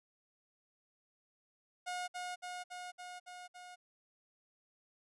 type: tone with echo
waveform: sawtooth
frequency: 720 Hz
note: F#5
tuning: 47 cents flat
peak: -34 dBFS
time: 1.86-2.08 s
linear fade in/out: 20 ms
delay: 280 ms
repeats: 6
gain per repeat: -2 dB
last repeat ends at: 3.76 s
effects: resampled to 24000 Hz